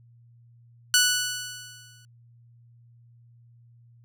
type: tone with exponential decay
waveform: 10% pulse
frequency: 1480 Hz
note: F#6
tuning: in tune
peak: -7 dBFS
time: 0.94-2.05 s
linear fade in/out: 1 ms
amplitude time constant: 240 ms
effects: added 118 Hz sine -52 dBFS peak until 4.04 s